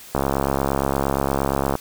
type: click train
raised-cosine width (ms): 1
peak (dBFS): -6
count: 111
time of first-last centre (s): 0.15-1.753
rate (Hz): 68.6
effects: white hiss -42 dBFS RMS until 1.8 s